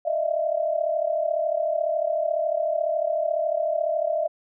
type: tone cluster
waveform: sine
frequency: 606 / 644 / 678 Hz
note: D#5 / E5 / E5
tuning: -46 / -41 / +49 cents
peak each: -26 dBFS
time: 0.05-4.28 s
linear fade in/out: 10 ms
effects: none